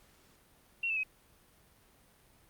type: tone with pitch steps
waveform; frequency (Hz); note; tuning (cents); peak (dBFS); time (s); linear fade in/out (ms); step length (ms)
sine; 2732 / 2633 / 2537; F7 / E7 / D#7; -39 / -3 / +33; -30; 0.83-1.034; 5; 68
effects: pink hiss -64 dBFS RMS until 2.49 s + Opus 48 kbps